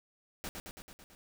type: noise with echo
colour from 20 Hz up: pink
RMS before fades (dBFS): -40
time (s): 0.44-0.49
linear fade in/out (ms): 0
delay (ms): 110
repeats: 6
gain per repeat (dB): -3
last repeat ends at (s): 1.15
effects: none